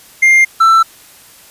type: tone pair in turn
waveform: triangle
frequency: 2110 / 1333.4 Hz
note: C7 / E6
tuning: +14 / +19 cents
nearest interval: minor sixth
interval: 795 cents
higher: first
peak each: -3 dBFS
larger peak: neither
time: 0.22-0.45 / 0.6-0.83 s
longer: neither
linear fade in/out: 10 ms
effects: white hiss -41 dBFS RMS until 1.5 s + resampled to 32000 Hz